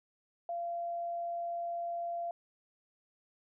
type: tone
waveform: sine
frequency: 687 Hz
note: F5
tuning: 29 cents flat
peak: -34 dBFS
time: 0.49-2.31 s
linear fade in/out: 2 ms
effects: none